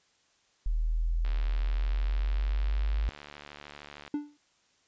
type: exponential sweep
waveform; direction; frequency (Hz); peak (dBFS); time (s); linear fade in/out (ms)
sine; up; 39.05 to 51.91; -25; 0.66-3.09; 0
type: click train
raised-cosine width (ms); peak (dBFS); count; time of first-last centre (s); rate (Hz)
0.3; -28; 208; 1.25-4.078; 73.2
type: tone with exponential decay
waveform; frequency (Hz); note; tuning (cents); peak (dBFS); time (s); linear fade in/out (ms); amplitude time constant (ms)
triangle; 293.7; D4; 0; -23; 4.14-4.37; 2; 48
effects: white hiss -68 dBFS RMS until 4.87 s + resampled to 16000 Hz